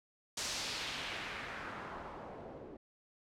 white noise with low-pass filter sweep, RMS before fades -43 dBFS, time 0.37-2.77 s, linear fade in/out 5 ms, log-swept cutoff 6600 to 430 Hz, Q 1.4, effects none

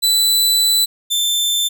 sawtooth tone pair in turn, 3986 / 3551 Hz, B7 / A7, +15 / +15 cents, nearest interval major second, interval 200 cents, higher first, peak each -9 / -12 dBFS, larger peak first, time 0.02-0.86 / 1.1-1.69 s, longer first, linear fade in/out 20 ms, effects none

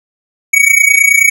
square tone with amplitude modulation, 2249 Hz, C#7, 24 cents sharp, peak -3 dBFS, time 0.53-1.3 s, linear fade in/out 10 ms, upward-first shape sine, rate 29.4 Hz, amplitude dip 80%, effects none

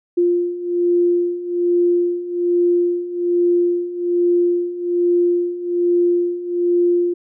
sine beating tone pair, 349.2 / 350.4 Hz, F4 / F4, 0 / +6 cents, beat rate 1.2 Hz, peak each -20 / -16 dBFS, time 0.17-7.14 s, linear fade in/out 10 ms, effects none

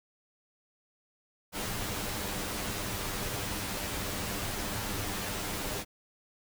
pink noise with comb filter, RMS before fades -35 dBFS, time 1.52-5.85 s, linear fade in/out 50 ms, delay 10 ms, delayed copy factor +0.55, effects none

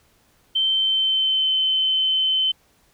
sine tone with pitch glide, 3108 to 3067 Hz, G7 to G7, -16 to -38 cents, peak -17 dBFS, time 0.55-2.52 s, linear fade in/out 10 ms, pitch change -22 cents, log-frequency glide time 0.68-1.51 s, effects pink hiss -60 dBFS RMS until 2.93 s

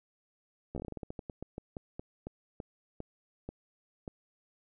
slowing click train, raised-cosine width 2 ms, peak -26 dBFS, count 22, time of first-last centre 0.75-4.078 s, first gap 13 ms, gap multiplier 1.21, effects none

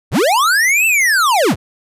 square linear two-way sweep, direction up then down, 44.47 to 2700 to 44.47 Hz, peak -11 dBFS, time 0.11-1.56 s, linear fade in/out 50 ms, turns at 0.86 s, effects resampled to 32000 Hz

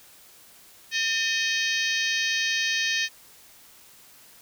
harmonic tone with a mistuned harmonic, 630 Hz, D#5, 21 cents sharp, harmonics 3 / 4 / 5 / 6 / 7 / 8 / 9 / 10, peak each -27 / -29 / -31 / -33 / -34 / -35 / -36 / -37 dBFS, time 0.91-3.09 s, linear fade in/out 50 ms, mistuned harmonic 3, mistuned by -76 cents, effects white hiss -52 dBFS RMS until 4.41 s

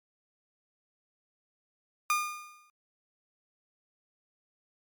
30% pulse tone with exponential decay, 1214 Hz, D#6, 43 cents flat, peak -20 dBFS, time 2.1-2.7 s, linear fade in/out 1 ms, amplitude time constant 130 ms, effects MP3 96 kbps

